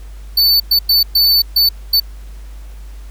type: tone bursts at uneven times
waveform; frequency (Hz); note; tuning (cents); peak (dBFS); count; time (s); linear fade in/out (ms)
square; 4507; C#8; +28; -9; 6; 0.37-0.6 / 0.71-0.79 / 0.89-1.03 / 1.15-1.42 / 1.56-1.69 / 1.93-2; 5
effects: added 50 Hz sine -29 dBFS peak until 3.1 s + pink hiss -47 dBFS RMS until 3.1 s